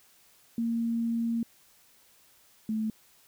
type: tone pair in turn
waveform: sine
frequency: 231.2 / 218.4 Hz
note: A#3 / A3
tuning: -14 / -13 cents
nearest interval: minor second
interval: 99 cents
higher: first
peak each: -26 / -27 dBFS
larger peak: first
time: 0.58-1.43 / 2.69-2.9 s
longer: first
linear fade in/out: 2 ms
effects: white hiss -61 dBFS RMS until 3.27 s